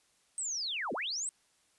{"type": "linear two-way sweep", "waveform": "sine", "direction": "down then up", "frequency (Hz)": [8372, 189.4, 8372], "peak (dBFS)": -33, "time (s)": [0.38, 1.29], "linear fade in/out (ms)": 0, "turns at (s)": 0.93, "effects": ["white hiss -70 dBFS RMS until 1.78 s", "resampled to 24000 Hz"]}